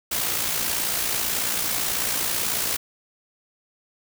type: noise with amplitude modulation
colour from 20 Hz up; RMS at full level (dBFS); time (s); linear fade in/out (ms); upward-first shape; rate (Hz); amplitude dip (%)
white; -23; 0.11-2.77; 10; sine; 58.2; 45
effects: none